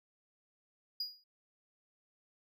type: tone with exponential decay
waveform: triangle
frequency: 4888 Hz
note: D#8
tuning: 32 cents flat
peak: -31 dBFS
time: 1-1.24 s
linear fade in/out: 5 ms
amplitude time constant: 52 ms
effects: none